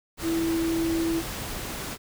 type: tone in noise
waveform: sine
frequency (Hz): 329.6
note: E4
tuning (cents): 0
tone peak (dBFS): -23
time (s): 0.22-1.23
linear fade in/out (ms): 50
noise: pink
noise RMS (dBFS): -34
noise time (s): 0.17-1.98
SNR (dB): +8
effects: none